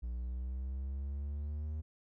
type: exponential sweep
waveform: triangle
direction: up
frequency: 59 to 77.78 Hz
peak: -34 dBFS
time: 0.02-1.82 s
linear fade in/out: 20 ms
effects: none